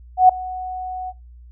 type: tone with ADSR envelope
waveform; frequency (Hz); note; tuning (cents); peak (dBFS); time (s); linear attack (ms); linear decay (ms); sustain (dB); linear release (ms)
sine; 740; F#5; 0; -4; 0.17-1.13; 120; 6; -21; 41
effects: noise-tail reverb RT60 0.2 s tail -20 dB re dry + added 60 Hz sine -40 dBFS peak until 1.51 s